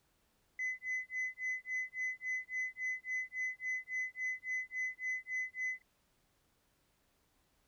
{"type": "tone with tremolo", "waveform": "sine", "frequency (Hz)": 2022, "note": "B6", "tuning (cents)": 40, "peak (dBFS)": -31, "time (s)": [0.59, 5.82], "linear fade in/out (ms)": 2, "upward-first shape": "sine", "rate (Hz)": 3.6, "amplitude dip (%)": 100, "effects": ["tanh soft clip ceiling -32 dBFS", "pink hiss -75 dBFS RMS until 7.67 s"]}